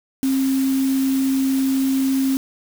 sine tone in noise, 267.1 Hz, C4, 36 cents sharp, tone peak -16 dBFS, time 0.23-2.37 s, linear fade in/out 0 ms, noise white, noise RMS -33 dBFS, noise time 0.23-2.37 s, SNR +14 dB, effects none

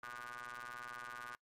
sawtooth ring-modulated tone, 121 Hz, B2, 35 cents flat, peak -39 dBFS, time 0.03-1.35 s, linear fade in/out 0 ms, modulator 1340 Hz, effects noise-tail reverb RT60 0.1 s tail -24 dB re dry + MP3 64 kbps

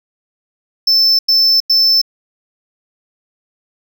triangle tone bursts, 5290 Hz, E8, 5 cents sharp, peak -7 dBFS, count 3, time 0.87-2.016 s, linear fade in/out 5 ms, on 320 ms, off 93 ms, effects none

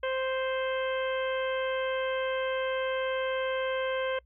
harmonic tone, 523.3 Hz, C5, in tune, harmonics 1 / 2 / 3 / 4 / 5 / 6, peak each -29 / -37 / -37 / -41 / -43 / -42 dBFS, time 0.03-4.19 s, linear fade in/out 5 ms, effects noise-tail reverb RT60 0.1 s tail -26 dB re dry + added 60 Hz sine -58 dBFS peak until 4.25 s

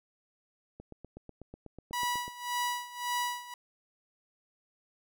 click train, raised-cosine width 2 ms, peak -32 dBFS, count 13, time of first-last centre 0.8-2.28 s, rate 8.11 Hz
sawtooth tone with tremolo, 975 Hz, B5, 23 cents flat, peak -25 dBFS, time 1.93-3.54 s, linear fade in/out 2 ms, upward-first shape sine, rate 1.8 Hz, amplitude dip 85%
effects none

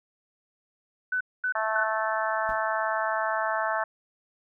sine tone bursts, 1500 Hz, F#6, 23 cents sharp, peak -24 dBFS, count 3, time 1.12-1.841 s, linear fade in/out 5 ms, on 87 ms, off 230 ms
harmonic tone, 219 Hz, A3, 8 cents flat, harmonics 3 / 4 / 5 / 6 / 7 / 8, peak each -30 / -31 / -32 / -33 / -33 / -34 dBFS, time 1.55-3.84 s, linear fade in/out 5 ms
brown noise with exponential decay, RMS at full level -38 dBFS, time 2.49-2.65 s, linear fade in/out 2 ms, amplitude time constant 33 ms
effects none

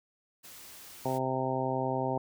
white noise, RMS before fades -49 dBFS, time 0.43-1.19 s, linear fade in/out 20 ms
harmonic tone, 130.81 Hz, C3, in tune, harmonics 1 / 2 / 3 / 4 / 5 / 6 / 7, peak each -36 / -36 / -36 / -36 / -36 / -36 / -36 dBFS, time 1.05-2.18 s, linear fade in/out 5 ms
effects none

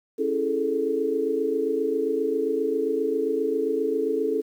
sine chord, A major seventh, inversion first, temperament just, 275 / 330 / 412.5 / 440 Hz, C#4 / E4 / G#4 / A4, -14 / +2 / -12 / 0 cents, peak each -30 / -30 / -29 / -24 dBFS, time 0.18-4.42 s, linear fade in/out 20 ms, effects 9-bit

